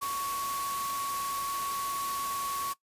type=tone in noise; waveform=sine; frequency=1114 Hz; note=C#6; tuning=8 cents sharp; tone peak=-31 dBFS; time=0.01-2.74 s; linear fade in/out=20 ms; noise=white; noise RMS=-38 dBFS; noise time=0.01-2.74 s; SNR=+4 dB; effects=noise-tail reverb RT60 0.1 s tail -19 dB re dry + resampled to 32000 Hz